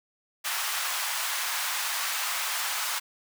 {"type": "high-pass noise", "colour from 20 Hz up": "pink", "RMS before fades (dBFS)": -30, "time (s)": [0.44, 3], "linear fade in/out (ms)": 20, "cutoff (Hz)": 920, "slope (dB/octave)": 24, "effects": []}